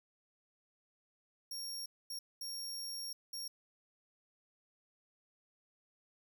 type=tone bursts at uneven times; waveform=sawtooth; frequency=5560 Hz; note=F8; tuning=9 cents flat; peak=-38 dBFS; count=4; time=1.51-1.86 / 2.1-2.19 / 2.41-3.13 / 3.33-3.48 s; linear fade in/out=5 ms; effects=none